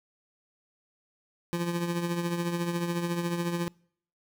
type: tone with tremolo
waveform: 25% pulse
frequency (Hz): 172.2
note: F3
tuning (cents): -24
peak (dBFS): -22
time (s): 1.53-3.68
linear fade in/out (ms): 0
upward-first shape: triangle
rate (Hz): 14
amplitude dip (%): 60
effects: noise-tail reverb RT60 0.6 s tail -26 dB re dry